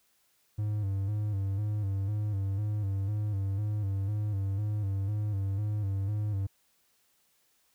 triangle tone with vibrato, 101.4 Hz, G#2, 41 cents flat, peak -26 dBFS, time 0.58-6.47 s, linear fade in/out 10 ms, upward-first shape square, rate 2 Hz, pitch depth 65 cents each way, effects white hiss -70 dBFS RMS until 7.74 s

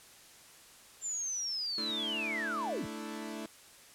sine linear sweep, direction down, 7330 to 36.71 Hz, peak -33 dBFS, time 1.01-2.87 s, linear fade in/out 50 ms
sawtooth chord, A suspended fourth, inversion none, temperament equal, 220 / 293.7 / 329.6 Hz, A3 / D4 / E4, 0 / 0 / 0 cents, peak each -38 / -41 / -40 dBFS, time 1.78-3.46 s, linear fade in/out 2 ms
effects white hiss -56 dBFS RMS until 3.94 s + low-pass 11000 Hz 12 dB/octave

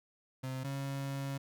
35% pulse tone pair in turn, 130.81 / 137.71 Hz, C3 / C#3, 0 / -11 cents, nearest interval minor second, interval 89 cents, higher second, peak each -35 / -34 dBFS, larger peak second, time 0.43-0.64 / 0.64-1.38 s, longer second, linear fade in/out 10 ms, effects none

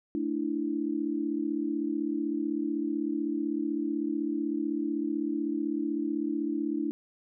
sine chord, A suspended fourth, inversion none, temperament equal, 220 / 293.7 / 329.6 Hz, A3 / D4 / E4, 0 / 0 / 0 cents, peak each -36 / -30 / -32 dBFS, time 0.15-6.91 s, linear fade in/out 0 ms, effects none

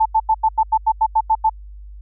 sine tone bursts, 880 Hz, A5, in tune, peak -11 dBFS, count 11, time 0-1.497 s, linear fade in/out 10 ms, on 57 ms, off 87 ms, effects added 50 Hz sine -34 dBFS peak until 2.01 s

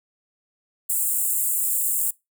pink high-pass noise, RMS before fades -23 dBFS, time 0.89-2.11 s, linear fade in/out 10 ms, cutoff 7400 Hz, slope 96 dB/octave, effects noise-tail reverb RT60 0.2 s tail -22 dB re dry

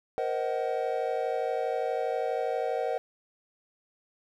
triangle chord, C half-diminished seventh, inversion third, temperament just, 470.9 / 523.3 / 627.9 / 753.5 Hz, Bb4 / C5 / Eb5 / Gb5, +18 / 0 / +16 / +31 cents, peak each -30 / -31 / -32 / -31 dBFS, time 0.18-2.98 s, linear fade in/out 0 ms, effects none

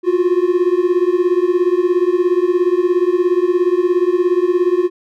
triangle beating tone pair, 349.2 / 366.2 Hz, F4 / F#4, 0 / -18 cents, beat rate 17 Hz, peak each -13 dBFS, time 0.03-4.9 s, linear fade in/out 50 ms, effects none

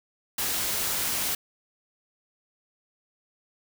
white noise, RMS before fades -28 dBFS, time 0.38-1.35 s, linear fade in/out 5 ms, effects none

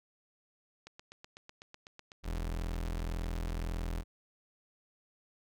click train, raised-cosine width 0.2 ms, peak -31 dBFS, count 23, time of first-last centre 0.87-3.617 s, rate 8.01 Hz
35% pulse tone, 41.82 Hz, E1, 26 cents sharp, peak -32 dBFS, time 2.23-4.04 s, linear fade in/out 50 ms
effects none

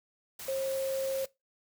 sine tone in noise, 536 Hz, C5, 42 cents sharp, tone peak -29 dBFS, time 0.48-1.25 s, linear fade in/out 5 ms, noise white, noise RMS -43 dBFS, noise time 0.39-1.26 s, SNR +11 dB, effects noise-tail reverb RT60 0.2 s tail -21 dB re dry

